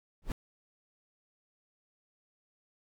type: noise with exponential growth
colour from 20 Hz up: brown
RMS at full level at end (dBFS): -24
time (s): 0.22-0.32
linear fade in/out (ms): 1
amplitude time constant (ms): 20
effects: none